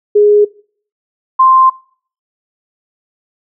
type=tone pair in turn; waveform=sine; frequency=415.3 / 1046.5 Hz; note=G#4 / C6; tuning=0 / 0 cents; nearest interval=octave + major third; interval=1600 cents; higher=second; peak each=-4 / -4 dBFS; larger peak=neither; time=0.15-0.45 / 1.39-1.7 s; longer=second; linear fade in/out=10 ms; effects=noise-tail reverb RT60 0.5 s tail -22 dB re dry